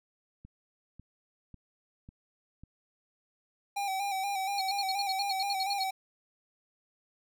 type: click train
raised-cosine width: 5 ms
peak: -36 dBFS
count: 5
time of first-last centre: 0.45-2.636 s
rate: 1.83 Hz
type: tone with vibrato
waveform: square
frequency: 784 Hz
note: G5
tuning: in tune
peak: -31 dBFS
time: 3.76-5.91 s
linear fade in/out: 10 ms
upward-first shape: square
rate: 4.2 Hz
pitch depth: 43 cents each way
type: tone bursts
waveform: sine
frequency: 4306 Hz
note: C8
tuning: 49 cents sharp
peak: -30 dBFS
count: 13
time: 4.58-5.836 s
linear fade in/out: 2 ms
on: 32 ms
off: 70 ms
effects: none